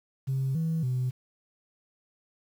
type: tone with pitch steps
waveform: sine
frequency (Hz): 133.6 / 162.4 / 127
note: C3 / E3 / B2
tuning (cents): +36 / -26 / +49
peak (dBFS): -24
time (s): 0.27-1.11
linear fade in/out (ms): 20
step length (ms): 280
effects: tanh soft clip ceiling -22 dBFS + 9-bit

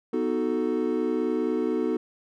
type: chord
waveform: triangle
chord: B dominant seventh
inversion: none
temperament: equal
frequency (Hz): 246.9 / 311.1 / 370 / 440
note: B3 / D#4 / F#4 / A4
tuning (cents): 0 / 0 / 0 / 0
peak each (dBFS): -27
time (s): 0.13-1.97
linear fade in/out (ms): 5
effects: none

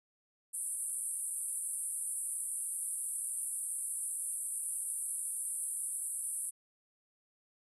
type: band-pass noise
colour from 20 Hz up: pink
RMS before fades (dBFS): -38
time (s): 0.53-6.51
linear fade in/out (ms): 20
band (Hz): 8600 to 11000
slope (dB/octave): 96
effects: none

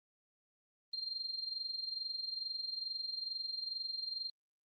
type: tone with amplitude modulation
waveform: sine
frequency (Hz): 4186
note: C8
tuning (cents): 0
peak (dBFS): -35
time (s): 0.93-4.3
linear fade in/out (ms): 5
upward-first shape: sine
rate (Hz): 22.3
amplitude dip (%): 70
effects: Opus 24 kbps

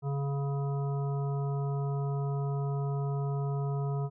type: harmonic tone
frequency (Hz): 140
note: C#3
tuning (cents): +18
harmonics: 1 / 3 / 5 / 7 / 9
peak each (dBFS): -29 / -39 / -43 / -46 / -48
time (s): 0.02-4.1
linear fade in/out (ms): 50
effects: none

